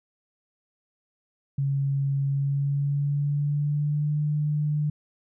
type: tone with pitch glide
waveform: sine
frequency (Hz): 138.59 to 149.4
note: C#3 to D3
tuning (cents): 0 to +30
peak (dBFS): -22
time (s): 1.58-4.9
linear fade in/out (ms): 5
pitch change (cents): +130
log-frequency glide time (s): 2.26-4.17
effects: none